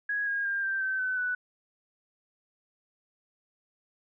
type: tone with pitch steps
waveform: sine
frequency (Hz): 1661.2 / 1630.8 / 1600.9 / 1571.6 / 1542.8 / 1514.6 / 1486.8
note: G#6 / G#6 / G6 / G6 / G6 / F#6 / F#6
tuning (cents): 0 / -32 / +36 / +4 / -28 / +40 / +8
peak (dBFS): -27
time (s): 0.09-1.35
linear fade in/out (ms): 5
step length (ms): 180
effects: none